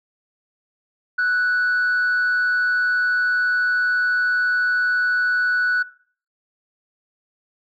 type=tone with frequency modulation; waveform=sine; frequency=1480 Hz; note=F#6; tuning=in tune; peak=-15 dBFS; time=1.18-5.83 s; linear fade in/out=10 ms; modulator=134 Hz; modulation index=0.29; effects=noise-tail reverb RT60 0.5 s tail -21 dB re dry + tanh soft clip ceiling -15 dBFS

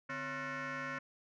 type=tone with frequency modulation; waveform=sine; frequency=147 Hz; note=D3; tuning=2 cents sharp; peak=-35 dBFS; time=0.09-0.99 s; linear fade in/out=10 ms; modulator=406 Hz; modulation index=4.9; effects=tanh soft clip ceiling -37 dBFS

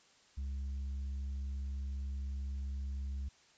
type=tone with tanh clipping; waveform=sine; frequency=68 Hz; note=C#2; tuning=33 cents flat; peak=-37 dBFS; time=0.37-3.29 s; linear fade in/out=10 ms; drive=3 dB; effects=white hiss -65 dBFS RMS until 3.57 s + resampled to 16000 Hz

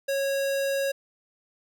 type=tone; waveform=square; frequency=550 Hz; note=C#5; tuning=14 cents flat; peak=-25 dBFS; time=0.08-0.92 s; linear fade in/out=10 ms; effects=none

